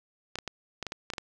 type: clicks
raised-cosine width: 0.2 ms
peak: -17 dBFS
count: 9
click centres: 0.356 / 0.387 / 0.477 / 0.827 / 0.867 / 0.921 / 1.102 / 1.136 / 1.182 s
effects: none